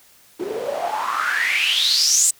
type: noise with band-pass filter sweep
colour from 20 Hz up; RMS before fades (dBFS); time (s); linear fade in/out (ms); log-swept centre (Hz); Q
white; -20; 0.39-2.31; 10; 340 to 8000; 8.5
effects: white hiss -52 dBFS RMS until 2.39 s